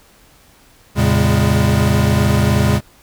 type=tone cluster; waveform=square; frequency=83.6 / 113.8 / 136.7 / 203.7 Hz; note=E2 / A#2 / C#3 / G#3; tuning=+25 / -41 / -24 / -33 cents; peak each=-18 dBFS; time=0.95-2.81 s; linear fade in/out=50 ms; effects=pink hiss -49 dBFS RMS until 3.02 s